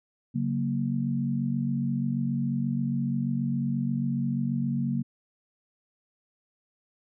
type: chord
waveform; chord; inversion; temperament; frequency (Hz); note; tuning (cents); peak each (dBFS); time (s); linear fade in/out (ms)
sine; F# major; second; equal; 138.59 / 185 / 233.1; C#3 / F#3 / A#3; 0 / 0 / 0; -29 / -32 / -28; 0.34-5.03; 20
effects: none